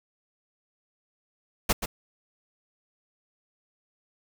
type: noise with echo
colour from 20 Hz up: pink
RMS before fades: -21 dBFS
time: 1.69-1.73 s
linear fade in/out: 10 ms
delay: 130 ms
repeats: 1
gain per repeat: -9 dB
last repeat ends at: 1.86 s
effects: none